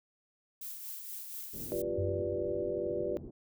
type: noise with tremolo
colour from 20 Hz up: violet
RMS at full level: -41 dBFS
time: 0.61-1.82 s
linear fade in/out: 5 ms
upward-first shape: triangle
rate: 4.2 Hz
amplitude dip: 45%
type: low-pass noise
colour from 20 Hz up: white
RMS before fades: -46 dBFS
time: 1.53-3.31 s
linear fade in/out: 10 ms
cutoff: 370 Hz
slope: 24 dB/octave
type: chord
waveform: sine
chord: G dominant seventh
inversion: third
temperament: equal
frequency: 349.2 / 392 / 493.9 / 587.3 Hz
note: F4 / G4 / B4 / D5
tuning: 0 / 0 / 0 / 0 cents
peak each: -37 dBFS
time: 1.72-3.17 s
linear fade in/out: 0 ms
type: tone with exponential decay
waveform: sine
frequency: 93.4 Hz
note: F#2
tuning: 17 cents sharp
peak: -31 dBFS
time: 1.98-3.18 s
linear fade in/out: 5 ms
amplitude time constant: 260 ms
effects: none